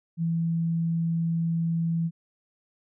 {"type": "tone", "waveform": "sine", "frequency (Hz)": 166, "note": "E3", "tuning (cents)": 12, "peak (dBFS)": -23, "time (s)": [0.17, 2.11], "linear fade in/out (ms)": 50, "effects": []}